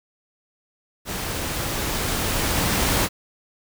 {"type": "noise with level ramp", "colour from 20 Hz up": "pink", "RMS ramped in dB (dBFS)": [-29, -20], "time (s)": [1.05, 3.09], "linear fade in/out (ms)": 50, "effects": []}